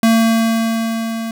square tone with level ramp, 226.4 Hz, A3, 50 cents sharp, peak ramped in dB -9 to -22 dBFS, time 0.03-1.31 s, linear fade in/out 2 ms, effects none

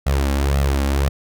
sawtooth tone with flanger, 69.3 Hz, C#2, in tune, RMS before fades -18 dBFS, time 0.06-1.09 s, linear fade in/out 10 ms, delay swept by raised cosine 1.5 to 3.7 ms, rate 1.9 Hz, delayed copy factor +0.65, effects none

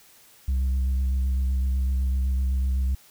sine tone with vibrato, 65.41 Hz, C2, in tune, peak -18 dBFS, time 0.48-2.95 s, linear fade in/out 5 ms, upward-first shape sine, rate 7.9 Hz, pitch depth 24 cents each way, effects tanh soft clip ceiling -20 dBFS + white hiss -54 dBFS RMS until 3.1 s

